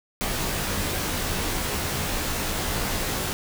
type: noise with comb filter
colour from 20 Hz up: pink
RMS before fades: -27 dBFS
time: 0.21-3.33 s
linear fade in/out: 0 ms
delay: 18 ms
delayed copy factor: -0.75
effects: none